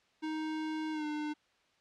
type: tone with pitch glide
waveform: square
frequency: 312.6 to 301.1 Hz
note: D#4 to D4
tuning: +8 to +43 cents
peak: -35 dBFS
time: 0.22-1.34 s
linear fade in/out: 20 ms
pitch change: -65 cents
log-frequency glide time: 0.92-1.05 s
effects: white hiss -70 dBFS RMS until 1.8 s + low-pass 4000 Hz 12 dB/octave